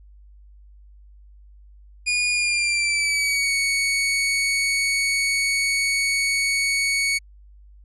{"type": "tone with pitch glide", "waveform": "sawtooth", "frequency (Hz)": [2443, 2227], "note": ["D#7", "C#7"], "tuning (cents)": [-32, 7], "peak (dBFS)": -16, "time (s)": [2.06, 7.19], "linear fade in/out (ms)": 20, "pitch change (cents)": -161, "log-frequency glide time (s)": [2.31, 3.53], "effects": ["added 50 Hz sine -45 dBFS peak until 7.84 s", "resampled to 24000 Hz"]}